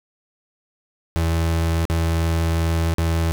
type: tone with dropouts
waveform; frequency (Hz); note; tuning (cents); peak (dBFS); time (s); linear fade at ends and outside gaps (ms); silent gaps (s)
35% pulse; 82.41; E2; 0; -16; 1.16-3.32; 0; 1.853-1.899 / 2.94-2.983
effects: none